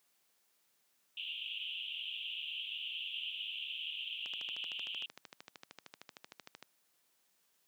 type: band-pass noise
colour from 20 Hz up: pink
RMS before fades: -42 dBFS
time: 1.17-5.06 s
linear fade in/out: 2 ms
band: 2700 to 3300 Hz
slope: 96 dB/octave
type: click train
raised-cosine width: 0.2 ms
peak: -30 dBFS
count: 32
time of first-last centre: 4.26-6.626 s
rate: 13.1 Hz
effects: white hiss -75 dBFS RMS until 7.67 s + high-pass 150 Hz 12 dB/octave